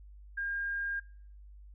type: tone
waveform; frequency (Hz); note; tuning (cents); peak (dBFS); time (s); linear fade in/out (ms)
sine; 1612; G6; +48; -32; 0.37-1; 10
effects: noise-tail reverb RT60 0.6 s tail -23 dB re dry + added 50 Hz sine -49 dBFS peak until 1.74 s